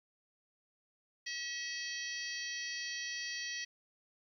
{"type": "harmonic tone", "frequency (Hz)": 643, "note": "E5", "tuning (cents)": -43, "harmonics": [3, 4, 5, 6, 7, 8, 9], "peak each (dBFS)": [-42, -47, -47, -55, -44, -52, -46], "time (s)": [1.26, 3.65], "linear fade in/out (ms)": 10, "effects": ["12-bit"]}